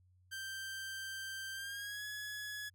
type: tone with pitch glide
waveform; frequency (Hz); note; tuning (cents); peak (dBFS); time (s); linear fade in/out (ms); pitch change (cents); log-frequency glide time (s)
sawtooth; 1568 to 1690.3; G6 to G#6; 0 to +30; -38; 0.31-2.7; 20; +130; 1.53-2.05
effects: added 91 Hz sine -65 dBFS peak until 2.74 s